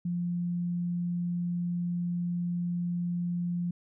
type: tone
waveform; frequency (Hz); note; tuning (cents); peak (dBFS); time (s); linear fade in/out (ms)
sine; 174.61; F3; 0; -28; 0.05-3.71; 5
effects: none